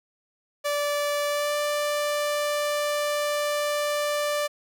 sawtooth tone with pitch glide, 582 to 588.8 Hz, D5 to D5, -16 to +4 cents, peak -20 dBFS, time 0.64-4.48 s, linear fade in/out 20 ms, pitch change +20 cents, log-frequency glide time 1.28-1.55 s, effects none

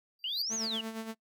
square tone with exponential growth, 4699 Hz, D8, in tune, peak -30 dBFS, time 0.19-0.42 s, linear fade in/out 2 ms, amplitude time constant 48 ms
sine exponential two-way sweep, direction up then down, 2794 to 6700 to 2794 Hz, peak -32 dBFS, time 0.24-0.81 s, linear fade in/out 2 ms, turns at 0.55 s
sawtooth tone with tremolo, 222.9 Hz, A3, 23 cents sharp, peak -31 dBFS, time 0.49-1.15 s, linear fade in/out 50 ms, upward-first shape sine, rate 8.5 Hz, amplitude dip 60%
effects noise-tail reverb RT60 0.1 s tail -24 dB re dry

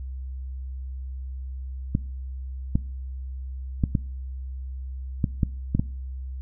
clicks, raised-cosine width 5 ms, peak -8 dBFS, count 8, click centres 1.951 / 2.755 / 3.838 / 3.952 / 5.242 / 5.432 / 5.75 / 5.795 s, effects noise-tail reverb RT60 0.5 s tail -22 dB re dry + added 65 Hz sine -31 dBFS peak until 6.41 s

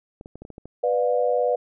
clicks, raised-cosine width 2 ms, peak -26 dBFS, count 8, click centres 0.211 / 0.259 / 0.356 / 0.42 / 0.451 / 0.503 / 0.581 / 0.656 s
sine chord, B diminished, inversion none, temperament just, 493.9 / 592.7 / 711.2 Hz, B4 / D5 / F5, 0 / +16 / +31 cents, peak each -21 / -24 / -26 dBFS, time 0.83-1.56 s, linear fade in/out 10 ms
effects none

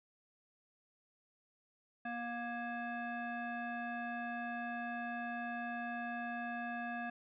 sine tone with frequency modulation, 710 Hz, F5, 28 cents sharp, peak -38 dBFS, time 2.05-7.1 s, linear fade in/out 5 ms, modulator 948 Hz, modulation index 1.3, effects none

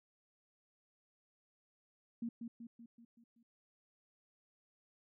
sine tone with echo, 233.1 Hz, A#3, in tune, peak -37 dBFS, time 2.22-2.29 s, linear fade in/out 5 ms, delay 190 ms, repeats 6, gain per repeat -5 dB, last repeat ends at 3.43 s, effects none

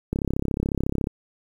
click train, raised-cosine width 3 ms, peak -11 dBFS, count 33, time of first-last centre 0.13-1.071 s, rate 34 Hz, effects 8-bit

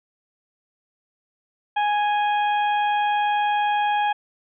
harmonic tone with a mistuned harmonic, 830.6 Hz, G#5, in tune, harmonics 1 / 2 / 3 / 4, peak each -19 / -29 / -33 / -35 dBFS, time 1.76-4.13 s, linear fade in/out 10 ms, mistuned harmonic 4, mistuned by -35 cents, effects none

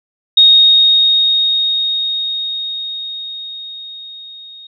sine tone with level ramp, 3728 Hz, A#7, 1 cent flat, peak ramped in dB -3 to -33 dBFS, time 0.37-4.67 s, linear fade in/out 5 ms, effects none

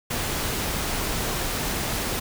pink noise, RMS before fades -27 dBFS, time 0.1-2.2 s, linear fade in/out 10 ms, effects none

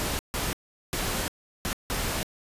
pink noise bursts at uneven times, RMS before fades -29 dBFS, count 5, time 0-0.19 / 0.34-0.53 / 0.93-1.28 / 1.65-1.73 / 1.9-2.23 s, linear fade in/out 0 ms, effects resampled to 32000 Hz

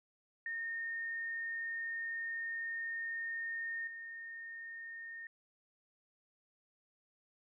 sine tone with level steps, 1834 Hz, A#6, 29 cents flat, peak -37 / -44 dBFS, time 0.46-5.27 s, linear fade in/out 2 ms, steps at 3.87 s, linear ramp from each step 5 ms, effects none

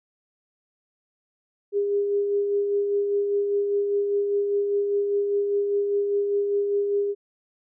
sine tone with tremolo, 405.1 Hz, G#4, 43 cents flat, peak -19 dBFS, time 1.72-7.15 s, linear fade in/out 50 ms, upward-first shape sine, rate 5 Hz, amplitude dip 35%, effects none

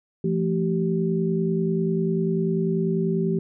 sine tone cluster, 169.3 / 219.5 / 386.4 Hz, E3 / A3 / G4, +46 / -4 / -25 cents, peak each -23 / -27 / -25 dBFS, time 0.24-3.39 s, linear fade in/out 5 ms, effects none

